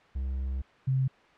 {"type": "tone pair in turn", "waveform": ["triangle", "sine"], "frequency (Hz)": [66, 132], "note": ["C2", "C3"], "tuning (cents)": [16, 16], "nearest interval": "octave", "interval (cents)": 1200, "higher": "second", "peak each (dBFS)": [-27, -23], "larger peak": "second", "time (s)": [[0.15, 0.62], [0.87, 1.08]], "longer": "first", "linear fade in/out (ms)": 10, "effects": ["white hiss -57 dBFS RMS until 1.37 s", "low-pass 2000 Hz 12 dB/octave"]}